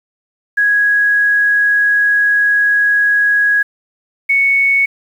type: tone pair in turn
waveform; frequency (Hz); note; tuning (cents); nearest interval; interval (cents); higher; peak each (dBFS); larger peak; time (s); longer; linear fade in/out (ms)
sine; 1661.2 / 2217; G#6 / C#7; 0 / 0; perfect fourth; 500; second; -9; neither; 0.57-3.63 / 4.29-4.86; first; 10
effects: 7-bit